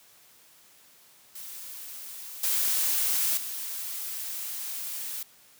blue noise with level steps, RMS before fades -41 / -26 / -35 dBFS, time 1.35-5.23 s, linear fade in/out 5 ms, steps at 2.43 / 3.37 s, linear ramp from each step 5 ms, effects white hiss -57 dBFS RMS until 5.59 s + high-pass 80 Hz 12 dB/octave

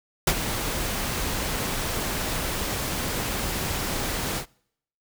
pink noise with ADSR envelope, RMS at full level -18 dBFS, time 0.27-4.46 s, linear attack 4 ms, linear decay 57 ms, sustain -10 dB, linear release 89 ms, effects noise-tail reverb RT60 0.7 s tail -26 dB re dry

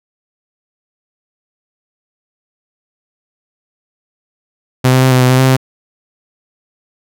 sawtooth tone with pitch steps, 128.1 / 129.5 / 130.5 / 127.7 / 126.5 / 128.9 / 131.4 / 130.6 Hz, C3 / C3 / C3 / C3 / B2 / C3 / C3 / C3, -36 / -17 / -4 / -42 / +42 / -26 / +8 / -3 cents, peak -3 dBFS, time 4.84-5.568 s, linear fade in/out 10 ms, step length 91 ms, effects none

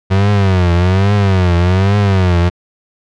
35% pulse tone with vibrato, 94 Hz, F#2, 28 cents sharp, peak -7 dBFS, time 0.1-2.5 s, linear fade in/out 20 ms, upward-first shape triangle, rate 1.2 Hz, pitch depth 170 cents each way, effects low-pass 4000 Hz 12 dB/octave

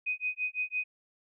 sine tone with tremolo, 2500 Hz, D#7, 8 cents sharp, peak -27 dBFS, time 0.06-0.84 s, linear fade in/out 10 ms, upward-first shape sine, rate 5.9 Hz, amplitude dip 100%, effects none

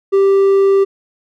sine tone with hard clipping, 392 Hz, G4, in tune, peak -9 dBFS, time 0.12-0.85 s, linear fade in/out 20 ms, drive 3 dB, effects none

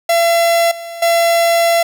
45% pulse tone with level steps, 677 Hz, E5, 46 cents sharp, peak -10 / -26 / -10 dBFS, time 0.09-1.83 s, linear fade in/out 5 ms, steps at 0.71 / 1.02 s, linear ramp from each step 5 ms, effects none

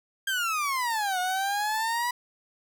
30% pulse exponential two-way sweep, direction down then up, 1609 to 721 to 983 Hz, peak -23 dBFS, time 0.27-2.11 s, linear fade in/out 5 ms, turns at 1.19 s, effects none

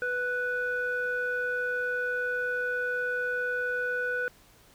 square tone with low-pass filter, 493.9 Hz, B4, in tune, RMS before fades -30 dBFS, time 0.02-4.28 s, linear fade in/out 0 ms, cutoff 1600 Hz, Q 7.2, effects pink hiss -58 dBFS RMS until 4.74 s

